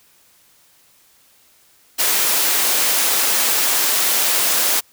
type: high-pass noise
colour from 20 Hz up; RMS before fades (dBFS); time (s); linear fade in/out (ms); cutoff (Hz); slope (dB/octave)
white; -17; 1.98-4.81; 20; 320; 12
effects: white hiss -54 dBFS RMS until 4.92 s